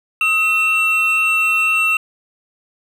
triangle tone pair together, 1273.6 / 2701 Hz, D#6 / E7, +40 / +42 cents, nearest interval octave + minor second, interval 1302 cents, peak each -20 / -12 dBFS, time 0.21-1.97 s, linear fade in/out 2 ms, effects none

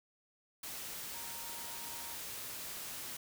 sine tone in noise, 932.3 Hz, A#5, in tune, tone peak -52 dBFS, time 1.14-2.15 s, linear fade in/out 5 ms, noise white, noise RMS -44 dBFS, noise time 0.63-3.17 s, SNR -11 dB, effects none

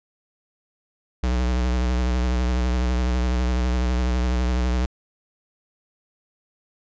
square tone with vibrato, 61.7 Hz, B1, 1 cent flat, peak -20 dBFS, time 1.23-4.86 s, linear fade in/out 5 ms, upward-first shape sine, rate 12 Hz, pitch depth 52 cents each way, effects resampled to 16000 Hz

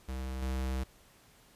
square tone with level steps, 65.1 Hz, C2, 8 cents flat, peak -36 / -32 dBFS, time 0.08-0.84 s, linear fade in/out 10 ms, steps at 0.42 s, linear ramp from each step 5 ms, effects pink hiss -61 dBFS RMS until 1.55 s + resampled to 32000 Hz

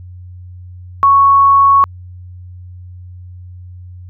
sine tone, 1108.7 Hz, C#6, in tune, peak -5 dBFS, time 1.03-1.84 s, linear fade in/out 0 ms, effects added 90 Hz sine -30 dBFS peak until 4.09 s

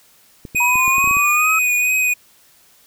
clicks, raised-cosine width 3 ms, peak -19 dBFS, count 9, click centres 0.452 / 0.548 / 0.756 / 0.879 / 0.982 / 1.042 / 1.075 / 1.111 / 1.169 s
square tone with vibrato, 2489 Hz, D#7, in tune, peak -15 dBFS, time 0.55-2.14 s, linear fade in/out 10 ms, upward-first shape triangle, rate 2.3 Hz, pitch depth 29 cents each way
sine exponential sweep, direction up, 959 to 1303 Hz, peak -17 dBFS, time 0.6-1.59 s, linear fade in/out 5 ms
effects white hiss -52 dBFS RMS until 2.86 s

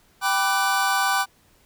square chord, G major seventh, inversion none, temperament equal with one note detuned, 784 / 987.8 / 1174.7 / 1505 Hz, G5 / B5 / D6 / F#6, 0 / 0 / 0 / +29 cents, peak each -25 / -28 / -26 / -25 dBFS, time 0.21-1.26 s, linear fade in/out 50 ms, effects pink hiss -59 dBFS RMS until 1.65 s

